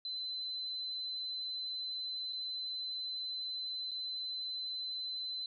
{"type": "tone with dropouts", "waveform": "sine", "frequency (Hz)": 4044, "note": "B7", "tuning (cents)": 40, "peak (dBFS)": -37, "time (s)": [0.05, 5.46], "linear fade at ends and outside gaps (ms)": 2, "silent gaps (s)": [[2.326, 2.33], [3.91, 3.915]], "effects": []}